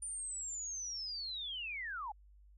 sine linear sweep, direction down, 9270 to 784 Hz, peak -39 dBFS, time 0.02-2.12 s, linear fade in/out 5 ms, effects added 50 Hz sine -58 dBFS peak until 2.57 s

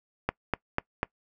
click train, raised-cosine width 0.5 ms, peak -10 dBFS, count 4, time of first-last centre 0.29-1.031 s, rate 4.05 Hz, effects noise-tail reverb RT60 0.1 s tail -24 dB re dry

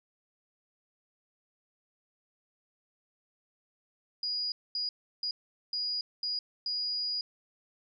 sine tone bursts at uneven times, 4894 Hz, D#8, 29 cents flat, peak -30 dBFS, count 6, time 4.23-4.52 / 4.75-4.89 / 5.23-5.31 / 5.73-6.01 / 6.23-6.39 / 6.66-7.21 s, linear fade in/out 2 ms, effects none

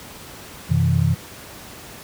sine tone cluster, 91.4 / 127.7 / 160.8 Hz, F#2 / C3 / E3, -21 / -42 / -43 cents, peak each -19 dBFS, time 0.69-1.15 s, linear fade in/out 20 ms, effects pink hiss -39 dBFS RMS until 2.03 s + high-pass 60 Hz 12 dB/octave

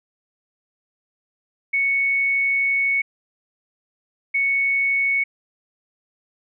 sine tone bursts at uneven times, 2217 Hz, C#7, in tune, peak -17 dBFS, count 2, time 1.73-3.02 / 4.34-5.24 s, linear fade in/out 10 ms, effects none

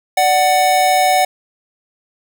square tone pair together, 590.5 / 744 Hz, D5 / F#5, +9 / +9 cents, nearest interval major third, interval 400 cents, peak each -19 / -12 dBFS, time 0.17-1.25 s, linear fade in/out 5 ms, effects none

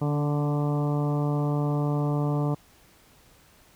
harmonic tone with a mistuned harmonic, 146.83 Hz, D3, in tune, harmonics 1 / 2 / 3 / 4 / 5 / 6 / 7 / 8, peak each -24 / -30 / -34 / -36 / -38 / -40 / -41 / -42 dBFS, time 0.01-2.55 s, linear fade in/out 10 ms, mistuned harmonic 2, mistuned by -19 cents, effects pink hiss -57 dBFS RMS until 3.75 s

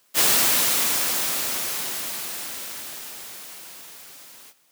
white noise with level ramp, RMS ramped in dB -17 to -47 dBFS, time 0.14-4.54 s, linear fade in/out 50 ms, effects white hiss -62 dBFS RMS until 4.71 s + high-pass 150 Hz 12 dB/octave

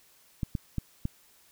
clicks, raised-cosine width 5 ms, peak -17 dBFS, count 4, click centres 0.432 / 0.552 / 0.783 / 1.054 s, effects white hiss -61 dBFS RMS until 1.51 s

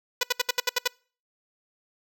5% pulse tone bursts, 493.9 Hz, B4, in tune, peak -9 dBFS, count 8, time 0.21-0.877 s, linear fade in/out 5 ms, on 23 ms, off 69 ms, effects noise-tail reverb RT60 0.4 s tail -26 dB re dry

